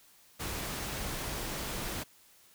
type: noise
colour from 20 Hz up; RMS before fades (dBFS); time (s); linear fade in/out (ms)
pink; -37; 0.39-2.04; 20
effects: white hiss -61 dBFS RMS until 2.54 s